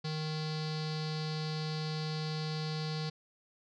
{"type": "tone with low-pass filter", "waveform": "square", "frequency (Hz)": 155.3, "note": "D#3", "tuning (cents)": -3, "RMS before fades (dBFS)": -36, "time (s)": [0.04, 3.1], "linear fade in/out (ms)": 10, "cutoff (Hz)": 4500, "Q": 6.4, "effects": []}